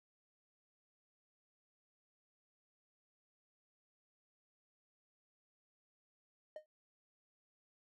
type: tone with exponential decay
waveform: triangle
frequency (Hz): 615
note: D#5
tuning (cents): -20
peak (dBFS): -39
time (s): 6.56-6.66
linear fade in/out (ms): 2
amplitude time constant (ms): 21
effects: none